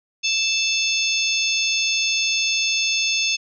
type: harmonic tone with a mistuned harmonic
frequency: 880 Hz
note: A5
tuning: in tune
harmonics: 3 / 4 / 5 / 6 / 7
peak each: -22 / -25 / -29 / -26 / -26 dBFS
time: 0.23-3.37 s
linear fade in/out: 20 ms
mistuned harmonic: 7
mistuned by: +68 cents
effects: none